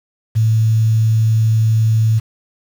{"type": "tone with quantisation", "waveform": "sine", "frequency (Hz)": 111, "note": "A2", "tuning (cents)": 16, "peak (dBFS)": -10, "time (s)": [0.35, 2.2], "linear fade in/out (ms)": 20, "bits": 6, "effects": []}